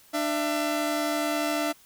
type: tone pair together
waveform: sawtooth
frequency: 298.1 / 671 Hz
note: D4 / E5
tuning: +26 / +31 cents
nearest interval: octave + major second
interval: 1405 cents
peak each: -24 dBFS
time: 0.13-1.73 s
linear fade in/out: 20 ms
effects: white hiss -56 dBFS RMS until 1.85 s